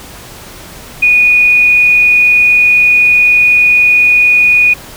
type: tone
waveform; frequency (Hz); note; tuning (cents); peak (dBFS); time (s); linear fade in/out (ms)
sine; 2464; D#7; -17; -4; 1.02-4.74; 10
effects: pink hiss -31 dBFS RMS until 4.96 s